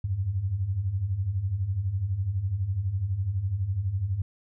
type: beating tone pair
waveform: sine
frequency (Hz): 87.6 / 99.6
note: F2 / G2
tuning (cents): +6 / +28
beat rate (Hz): 12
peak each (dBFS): -32 / -26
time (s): 0.04-4.22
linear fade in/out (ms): 5
effects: none